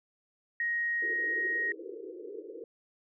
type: tone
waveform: sine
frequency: 1879 Hz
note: A#6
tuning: 13 cents sharp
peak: -28 dBFS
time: 0.6-1.72 s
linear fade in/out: 2 ms
type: band-pass noise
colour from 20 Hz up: white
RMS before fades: -43 dBFS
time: 1.02-2.64 s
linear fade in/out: 2 ms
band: 320 to 490 Hz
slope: 96 dB/octave
effects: none